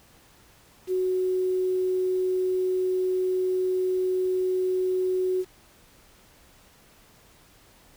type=tone with quantisation; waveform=sine; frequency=370 Hz; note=F#4; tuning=in tune; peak=-22 dBFS; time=0.87-5.45 s; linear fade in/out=50 ms; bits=8; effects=pink hiss -56 dBFS RMS until 7.96 s